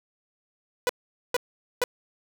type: tone bursts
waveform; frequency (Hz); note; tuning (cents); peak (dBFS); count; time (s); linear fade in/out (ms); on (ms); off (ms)
sawtooth; 493.9; B4; 0; -17; 3; 0.87-1.839; 0; 23; 450
effects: none